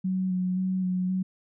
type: tone with vibrato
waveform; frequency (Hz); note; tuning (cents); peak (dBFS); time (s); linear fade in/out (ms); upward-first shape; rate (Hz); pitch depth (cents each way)
sine; 185; F#3; 0; -24; 0.04-1.23; 10; square; 1.9; 17
effects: none